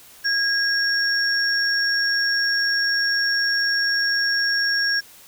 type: tone pair together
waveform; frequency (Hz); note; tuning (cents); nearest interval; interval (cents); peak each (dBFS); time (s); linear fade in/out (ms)
sine; 1637 / 5519; G#6 / F8; -25 / -21; octave + major sixth; 2104; -20 / -22; 0.24-5.01; 20
effects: white hiss -47 dBFS RMS until 5.27 s